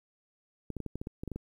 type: clicks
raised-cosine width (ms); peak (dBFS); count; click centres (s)
3; -24; 11; 0.703 / 0.767 / 0.803 / 0.863 / 0.956 / 1.015 / 1.071 / 1.235 / 1.277 / 1.317 / 1.36
effects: 10-bit